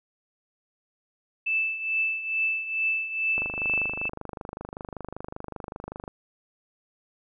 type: tone with tremolo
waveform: sine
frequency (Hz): 2637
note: E7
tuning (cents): 0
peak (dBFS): -21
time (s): 1.46-4.09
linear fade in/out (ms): 10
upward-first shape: triangle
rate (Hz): 2.3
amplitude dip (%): 75
type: click train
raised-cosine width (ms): 1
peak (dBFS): -21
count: 69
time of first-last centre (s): 3.38-6.078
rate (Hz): 25.2
effects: none